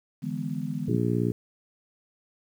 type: chord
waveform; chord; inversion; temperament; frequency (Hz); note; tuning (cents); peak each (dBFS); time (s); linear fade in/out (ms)
sine; E dominant seventh; third; just; 148.33 / 164.81 / 206 / 247.2; D3 / E3 / G#3 / B3; +18 / 0 / -14 / +2; -34; 0.22-0.97; 20
type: harmonic tone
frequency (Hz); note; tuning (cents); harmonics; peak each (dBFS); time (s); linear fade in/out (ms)
59.2; A#1; +27; 2 / 3 / 4 / 5 / 6 / 7; -27 / -29 / -30 / -31 / -32 / -32; 0.88-1.32; 5
effects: 9-bit